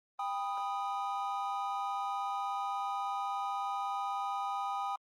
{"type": "chord", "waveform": "triangle", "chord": "G augmented", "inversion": "none", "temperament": "equal with one note detuned", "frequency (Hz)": [795.9, 987.8, 1244.5], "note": ["G5", "B5", "D#6"], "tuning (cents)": [26, 0, 0], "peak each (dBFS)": [-34, -38, -36], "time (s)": [0.19, 4.96], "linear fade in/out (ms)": 5, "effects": ["Opus 32 kbps"]}